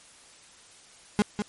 35% pulse tone with echo, 207.7 Hz, G#3, in tune, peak -17 dBFS, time 1.19-1.22 s, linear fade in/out 0 ms, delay 200 ms, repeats 1, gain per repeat -7 dB, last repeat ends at 1.42 s, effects white hiss -53 dBFS RMS until 1.48 s + MP3 48 kbps

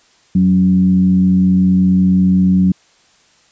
sine tone with frequency modulation, 185 Hz, F#3, in tune, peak -8 dBFS, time 0.35-2.72 s, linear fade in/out 5 ms, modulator 94.7 Hz, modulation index 0.44, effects white hiss -52 dBFS RMS until 3.51 s + resampled to 16000 Hz

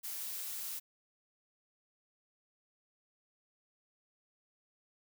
blue noise, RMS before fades -41 dBFS, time 0.03-0.8 s, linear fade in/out 20 ms, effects none

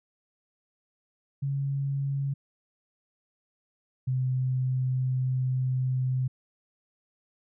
sine tone pair in turn, 138.59 / 128.82 Hz, C#3 / C3, 0 / -27 cents, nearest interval minor second, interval 127 cents, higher first, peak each -26 / -24 dBFS, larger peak second, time 1.42-2.34 / 4.07-6.28 s, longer second, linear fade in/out 10 ms, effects none

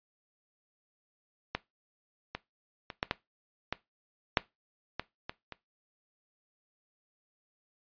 clicks, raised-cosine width 0.3 ms, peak -14 / -19 / -23 / -12 / -12 / -14 / -6 / -16 / -20 / -25 dBFS, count 10, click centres 1.55 / 2.35 / 2.902 / 3.029 / 3.111 / 3.726 / 4.372 / 4.996 / 5.295 / 5.523 s, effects noise-tail reverb RT60 0.2 s tail -19 dB re dry + resampled to 11025 Hz

